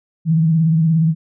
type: tone with vibrato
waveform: sine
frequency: 161.5 Hz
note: E3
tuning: 35 cents flat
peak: -11 dBFS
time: 0.25-1.15 s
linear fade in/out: 50 ms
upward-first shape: sine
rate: 17 Hz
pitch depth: 60 cents each way
effects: none